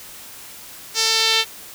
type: tone with band-pass filter sweep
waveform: sawtooth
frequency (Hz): 446.3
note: A4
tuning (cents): +25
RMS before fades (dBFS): -18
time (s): 0.94-1.45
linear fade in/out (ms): 50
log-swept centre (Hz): 5500 to 3500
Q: 2.3
effects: white hiss -39 dBFS RMS until 1.74 s